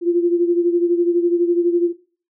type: beating tone pair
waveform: sine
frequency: 344.7 / 356.7 Hz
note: F4 / F4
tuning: -23 / +37 cents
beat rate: 12 Hz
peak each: -15 / -20 dBFS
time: 0.01-1.93 s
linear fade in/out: 50 ms
effects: noise-tail reverb RT60 0.4 s tail -17 dB re dry